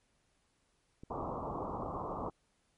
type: clicks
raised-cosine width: 3 ms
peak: -35 dBFS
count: 2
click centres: 1.035 / 1.227 s
type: low-pass noise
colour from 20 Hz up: white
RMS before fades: -39 dBFS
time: 1.1-2.3 s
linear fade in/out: 5 ms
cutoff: 1200 Hz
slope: 96 dB/octave
effects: pink hiss -75 dBFS RMS until 2.77 s + MP3 48 kbps